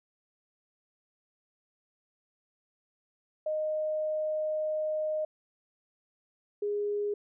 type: tone pair in turn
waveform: sine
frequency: 618 / 412.1 Hz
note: D#5 / G#4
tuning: -12 / -13 cents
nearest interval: perfect fifth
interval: 701 cents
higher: first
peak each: -28 dBFS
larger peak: neither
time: 3.46-5.25 / 6.62-7.14 s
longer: first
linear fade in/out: 5 ms
effects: none